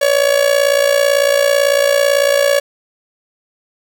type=tone with amplitude modulation; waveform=45% pulse; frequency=564 Hz; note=C#5; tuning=30 cents sharp; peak=-7 dBFS; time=0.01-2.6 s; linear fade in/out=10 ms; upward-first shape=sine; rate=58 Hz; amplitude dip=75%; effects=8-bit